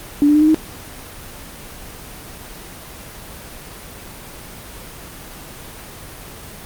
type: tone with pitch steps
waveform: sine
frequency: 289.9 / 295.8 / 301.9 / 308 / 314.3 Hz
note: D4 / D4 / D4 / D#4 / D#4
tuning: -22 / +13 / +48 / -17 / +18 cents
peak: -9 dBFS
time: 0.22-0.545 s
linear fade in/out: 0 ms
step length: 65 ms
effects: pink hiss -35 dBFS RMS until 6.65 s + Opus 24 kbps